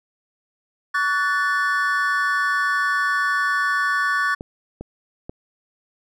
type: chord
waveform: triangle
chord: F# minor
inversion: second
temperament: equal with one note detuned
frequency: 1132.7 / 1480 / 1760 Hz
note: C#6 / F#6 / A6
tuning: +37 / 0 / 0 cents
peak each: -21 dBFS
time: 0.94-4.35 s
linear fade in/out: 10 ms
type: clicks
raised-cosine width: 2 ms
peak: -19 dBFS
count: 3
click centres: 4.409 / 4.81 / 5.295 s
effects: none